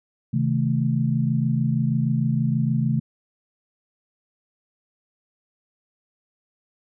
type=chord; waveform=sine; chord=A diminished; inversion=first; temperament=just; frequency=132 / 158.4 / 220 Hz; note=C3 / Eb3 / A3; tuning=+16 / +31 / 0 cents; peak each=-22 / -24 / -24 dBFS; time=0.33-3 s; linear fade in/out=10 ms; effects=none

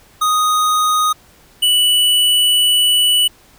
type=tone pair in turn; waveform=square; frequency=1244.5 / 2960 Hz; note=D#6 / F#7; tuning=0 / 0 cents; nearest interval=octave + minor third; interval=1500 cents; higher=second; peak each=-13 / -11 dBFS; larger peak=second; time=0.21-1.13 / 1.62-3.28 s; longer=second; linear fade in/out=10 ms; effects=pink hiss -48 dBFS RMS until 3.58 s

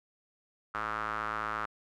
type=tone with band-pass filter; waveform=square; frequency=54.3 Hz; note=A1; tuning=22 cents flat; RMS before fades=-35 dBFS; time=0.74-1.66 s; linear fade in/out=10 ms; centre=1300 Hz; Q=4.6; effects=none

